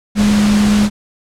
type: tone in noise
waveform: sine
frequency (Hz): 208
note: G#3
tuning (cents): +3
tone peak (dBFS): -9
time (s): 0.15-0.9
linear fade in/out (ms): 50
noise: pink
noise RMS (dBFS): -20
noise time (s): 0.15-0.9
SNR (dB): +8
effects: low-pass 8000 Hz 12 dB/octave